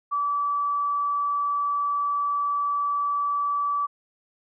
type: tone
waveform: sine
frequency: 1153 Hz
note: D6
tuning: 32 cents flat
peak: -22 dBFS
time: 0.11-3.87 s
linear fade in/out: 20 ms
effects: none